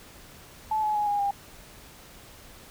sine tone with pitch steps, 867 / 850.6 / 834.6 / 818.8 / 803.4 Hz, A5 / G#5 / G#5 / G#5 / G5, -26 / +41 / +8 / -25 / +42 cents, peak -23 dBFS, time 0.71-1.31 s, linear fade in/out 5 ms, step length 120 ms, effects pink hiss -49 dBFS RMS until 2.7 s

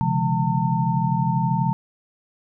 sine tone cluster, 129.7 / 142.2 / 170.1 / 208.7 / 900 Hz, C3 / C#3 / F3 / G#3 / A5, -15 / +45 / -45 / +9 / +39 cents, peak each -24 / -27 / -23 / -28 / -24 dBFS, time 0.01-1.73 s, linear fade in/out 0 ms, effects none

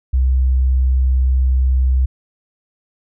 sine tone, 64.5 Hz, C2, 24 cents flat, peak -11 dBFS, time 0.13-2.06 s, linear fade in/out 10 ms, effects none

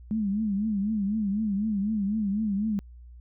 sine tone with vibrato, 207.7 Hz, G#3, in tune, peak -24 dBFS, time 0.11-2.79 s, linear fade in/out 0 ms, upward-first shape triangle, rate 4 Hz, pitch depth 140 cents each way, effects added 60 Hz sine -44 dBFS peak until 3.2 s

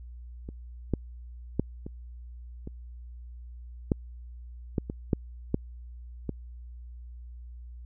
clicks, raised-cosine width 3 ms, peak -26 / -12 / -11 / -24 / -25 / -10 / -13 / -20 / -10 / -11 / -17 dBFS, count 11, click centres 0.489 / 0.937 / 1.596 / 1.865 / 2.674 / 3.918 / 4.782 / 4.899 / 5.132 / 5.544 / 6.293 s, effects added 60 Hz sine -41 dBFS peak until 7.85 s

